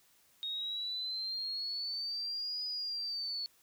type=exponential two-way sweep; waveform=sine; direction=up then down; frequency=3729 to 4964 to 4403 Hz; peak=-35 dBFS; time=0.43-3.46 s; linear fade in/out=0 ms; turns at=2.66 s; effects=white hiss -67 dBFS RMS until 3.62 s

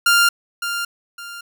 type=tone with echo; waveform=sawtooth; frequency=1396.9 Hz; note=F6; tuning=in tune; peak=-8 dBFS; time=0.06-0.29 s; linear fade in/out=5 ms; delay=560 ms; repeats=2; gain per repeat=-10 dB; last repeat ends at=1.41 s; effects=none

